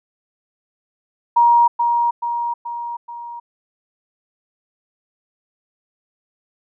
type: tone with echo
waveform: sine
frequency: 946 Hz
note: A#5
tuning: 25 cents sharp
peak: -9 dBFS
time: 1.36-1.68 s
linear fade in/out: 10 ms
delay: 430 ms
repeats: 4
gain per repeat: -5 dB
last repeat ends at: 3.4 s
effects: none